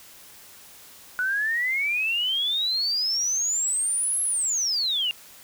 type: exponential two-way sweep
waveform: sine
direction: up then down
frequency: 1464 to 11175 to 2761 Hz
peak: -22 dBFS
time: 1.19-5.11 s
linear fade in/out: 0 ms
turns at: 4.22 s
effects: white hiss -48 dBFS RMS until 5.43 s